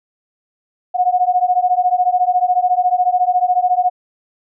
sine beating tone pair, 719 / 733 Hz, F#5 / F#5, -50 / -16 cents, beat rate 14 Hz, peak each -15 dBFS, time 0.94-3.9 s, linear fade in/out 20 ms, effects none

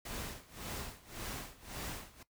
pink noise with tremolo, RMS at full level -41 dBFS, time 0.05-2.23 s, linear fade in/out 5 ms, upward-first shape sine, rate 1.8 Hz, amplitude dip 90%, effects noise-tail reverb RT60 0.1 s tail -17 dB re dry

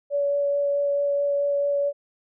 sine tone with vibrato, 569 Hz, C#5, 45 cents sharp, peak -20 dBFS, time 0.1-1.93 s, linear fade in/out 50 ms, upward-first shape sine, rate 4.6 Hz, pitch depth 8 cents each way, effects none

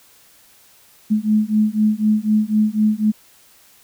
sine beating tone pair, 212 / 216 Hz, G#3 / A3, +36 / -32 cents, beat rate 4 Hz, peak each -17 dBFS, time 1.1-3.12 s, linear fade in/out 20 ms, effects white hiss -51 dBFS RMS until 3.83 s

